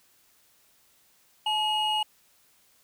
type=tone pair together; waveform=triangle; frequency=859 / 2889 Hz; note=A5 / F#7; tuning=-42 / -42 cents; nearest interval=octave + major sixth; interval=2100 cents; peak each=-25 dBFS; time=1.46-2.03 s; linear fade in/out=5 ms; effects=white hiss -63 dBFS RMS until 2.83 s

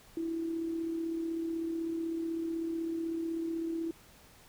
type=tone with amplitude modulation; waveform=sine; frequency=329.6 Hz; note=E4; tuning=in tune; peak=-30 dBFS; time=0.17-3.91 s; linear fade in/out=2 ms; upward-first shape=sine; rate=36 Hz; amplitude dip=40%; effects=pink hiss -58 dBFS RMS until 4.48 s

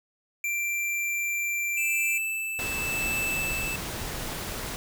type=tone; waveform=square; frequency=2357 Hz; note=D7; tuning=6 cents sharp; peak=-27 dBFS; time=0.44-2.18 s; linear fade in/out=2 ms
type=tone with tremolo; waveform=square; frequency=2637 Hz; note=E7; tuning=in tune; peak=-27 dBFS; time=1.77-3.76 s; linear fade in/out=5 ms; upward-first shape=sine; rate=0.88 Hz; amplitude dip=35%
type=noise; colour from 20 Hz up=pink; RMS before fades=-34 dBFS; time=2.59-4.76 s; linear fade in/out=0 ms
effects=none

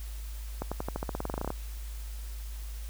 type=accelerating click train; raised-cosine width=1 ms; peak=-18 dBFS; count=17; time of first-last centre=0.62-1.504 s; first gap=96 ms; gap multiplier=0.92; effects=added 53 Hz sine -36 dBFS peak until 2.89 s + white hiss -51 dBFS RMS until 2.89 s

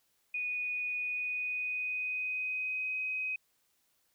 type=tone with pitch glide; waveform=sine; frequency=2473 to 2521 Hz; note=D#7 to D#7; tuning=-11 to +22 cents; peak=-32 dBFS; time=0.34-3.36 s; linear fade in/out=5 ms; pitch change=+33 cents; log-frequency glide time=0.97-2.96 s; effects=white hiss -74 dBFS RMS until 4.14 s

